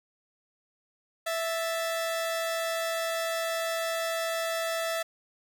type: tone pair together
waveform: sawtooth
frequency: 659.3 / 1760.1 Hz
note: E5 / A6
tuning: 0 / 0 cents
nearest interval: octave + perfect fourth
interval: 1700 cents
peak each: -25 / -34 dBFS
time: 1.26-5.03 s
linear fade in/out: 10 ms
effects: 10-bit